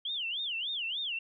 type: tone with vibrato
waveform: sine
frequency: 3136 Hz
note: G7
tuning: in tune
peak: -32 dBFS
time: 0.05-1.19 s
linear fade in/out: 5 ms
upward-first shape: sine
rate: 3.4 Hz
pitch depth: 280 cents each way
effects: none